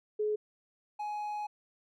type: tone pair in turn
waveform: sine / triangle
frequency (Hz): 423.9 / 837.6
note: G#4 / G#5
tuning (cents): +35 / +15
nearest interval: octave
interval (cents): 1180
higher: second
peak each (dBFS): -28 / -32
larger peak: first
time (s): 0.19-0.36 / 0.99-1.47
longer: second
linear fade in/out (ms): 10
effects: none